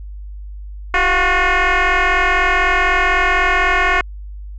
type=tone with frequency modulation; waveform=sine; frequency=340 Hz; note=F4; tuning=46 cents flat; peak=-10 dBFS; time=0.94-4.01 s; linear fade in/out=2 ms; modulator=362 Hz; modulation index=5.8; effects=tanh soft clip ceiling -9 dBFS + added 50 Hz sine -28 dBFS peak until 4.58 s